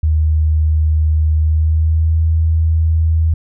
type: tone with pitch glide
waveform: sine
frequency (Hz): 77.78 to 80.48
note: D#2 to E2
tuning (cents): 0 to -41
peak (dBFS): -10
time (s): 0.03-3.34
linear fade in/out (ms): 5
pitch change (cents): +59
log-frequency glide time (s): 1.37-2.2
effects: none